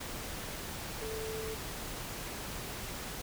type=tone in noise; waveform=sine; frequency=440 Hz; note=A4; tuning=in tune; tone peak=-38 dBFS; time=1.01-1.55 s; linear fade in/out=10 ms; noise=pink; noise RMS=-41 dBFS; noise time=0-3.22 s; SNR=0 dB; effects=none